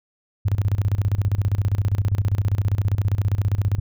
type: tone with tremolo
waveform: sine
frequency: 100.2 Hz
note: G2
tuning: 38 cents sharp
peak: -15 dBFS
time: 0.45-3.8 s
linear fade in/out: 10 ms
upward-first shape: square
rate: 15 Hz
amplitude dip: 80%
effects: none